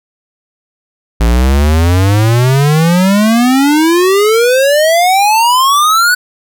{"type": "exponential sweep", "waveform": "square", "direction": "up", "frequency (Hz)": [55, 1499], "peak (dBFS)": -7, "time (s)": [1.2, 6.15], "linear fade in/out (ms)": 10, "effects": []}